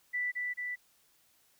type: tone with echo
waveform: sine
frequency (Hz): 1975.5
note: B6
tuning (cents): 0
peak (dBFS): -30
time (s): 0.13-0.32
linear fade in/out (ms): 20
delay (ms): 220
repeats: 2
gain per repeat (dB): -2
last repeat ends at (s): 0.76
effects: white hiss -68 dBFS RMS until 1.59 s